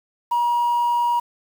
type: tone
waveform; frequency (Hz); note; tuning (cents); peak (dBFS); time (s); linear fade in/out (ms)
sine; 955; A#5; +42; -15; 0.31-1.2; 10
effects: tanh soft clip ceiling -15 dBFS + 7-bit